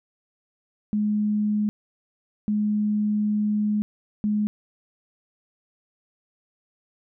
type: tone bursts at uneven times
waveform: sine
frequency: 210 Hz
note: G#3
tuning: 19 cents sharp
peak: -20 dBFS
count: 3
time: 0.93-1.69 / 2.48-3.82 / 4.24-4.47 s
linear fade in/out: 0 ms
effects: none